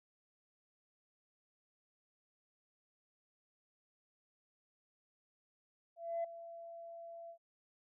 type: tone with ADSR envelope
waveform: sine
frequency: 674 Hz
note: E5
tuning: 38 cents sharp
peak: -32 dBFS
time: 5.96-7.38 s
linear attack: 280 ms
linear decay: 8 ms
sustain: -15 dB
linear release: 83 ms
effects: tanh soft clip ceiling -31 dBFS